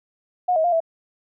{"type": "tone with pitch steps", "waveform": "sine", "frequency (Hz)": [723, 637, 701, 657], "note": ["F#5", "D#5", "F5", "E5"], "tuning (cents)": [-40, 41, 6, -6], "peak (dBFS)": -16, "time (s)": [0.48, 0.804], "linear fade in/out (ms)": 10, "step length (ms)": 81, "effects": []}